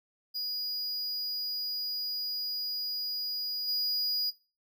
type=tone with level steps; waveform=square; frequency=4900 Hz; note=D#8; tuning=27 cents flat; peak=-33 / -29 dBFS; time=0.34-4.31 s; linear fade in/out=20 ms; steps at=3.67 s; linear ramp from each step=20 ms; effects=noise-tail reverb RT60 0.3 s tail -18 dB re dry